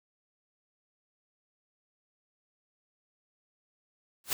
white noise with exponential growth, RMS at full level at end -25 dBFS, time 4.24-4.33 s, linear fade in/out 1 ms, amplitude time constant 19 ms, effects none

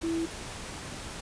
sine tone in noise, 330 Hz, E4, 2 cents sharp, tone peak -27 dBFS, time 0.03-0.26 s, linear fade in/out 10 ms, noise pink, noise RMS -40 dBFS, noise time 0.01-1.21 s, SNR +10 dB, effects resampled to 22050 Hz

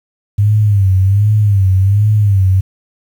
sine tone with vibrato, 100.2 Hz, G2, 38 cents sharp, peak -7 dBFS, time 0.38-2.61 s, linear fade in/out 10 ms, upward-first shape sine, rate 1.3 Hz, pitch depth 110 cents each way, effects 7-bit

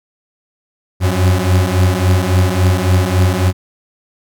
40% pulse beating tone pair, 90 / 93.6 Hz, F#2 / F#2, -47 / +20 cents, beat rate 3.6 Hz, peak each -13 / -12 dBFS, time 1-3.53 s, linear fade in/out 50 ms, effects none

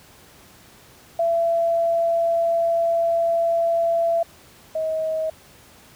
sine tone pair in turn, 672 / 635.3 Hz, E5 / D#5, +33 / +36 cents, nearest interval minor second, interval 97 cents, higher first, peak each -17 / -21 dBFS, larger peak first, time 1.19-4.23 / 4.75-5.3 s, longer first, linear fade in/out 5 ms, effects pink hiss -49 dBFS RMS until 5.95 s + high-pass 60 Hz 12 dB/octave

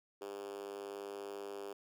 5% pulse tone with high-pass filter, 100.3 Hz, G2, 40 cents sharp, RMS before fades -45 dBFS, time 0.21-1.73 s, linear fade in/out 5 ms, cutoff 390 Hz, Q 5, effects none

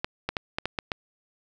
clicks, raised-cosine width 0.3 ms, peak -11 dBFS, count 7, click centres 0.045 / 0.29 / 0.368 / 0.585 / 0.656 / 0.788 / 0.918 s, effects none

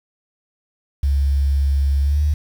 sine tone with pitch glide, 69.6 to 74.6 Hz, C#2 to D2, +8 to +28 cents, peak -14 dBFS, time 1.03-2.34 s, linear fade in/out 5 ms, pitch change +120 cents, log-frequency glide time 2.02-2.23 s, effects 7-bit

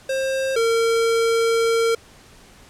square tone pair in turn, 532 / 457.8 Hz, C5 / A#4, +29 / -31 cents, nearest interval minor third, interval 260 cents, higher first, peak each -21 / -17 dBFS, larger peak second, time 0.09-0.56 / 0.56-1.95 s, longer second, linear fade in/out 5 ms, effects pink hiss -48 dBFS RMS until 2.69 s + low-pass 10000 Hz 12 dB/octave

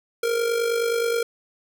square tone with amplitude modulation, 466.2 Hz, A#4, in tune, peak -19 dBFS, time 0.23-1.23 s, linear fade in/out 5 ms, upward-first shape sine, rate 49.5 Hz, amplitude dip 55%, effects none

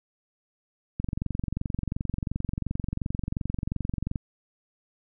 click train, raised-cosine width 5 ms, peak -16 dBFS, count 73, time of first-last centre 1-4.158 s, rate 22.8 Hz, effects none

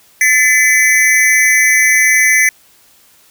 square tone with amplitude modulation, 2021 Hz, B6, 39 cents sharp, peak -4 dBFS, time 0.21-2.49 s, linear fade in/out 2 ms, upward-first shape sine, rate 259 Hz, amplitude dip 100%, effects white hiss -48 dBFS RMS until 3.3 s

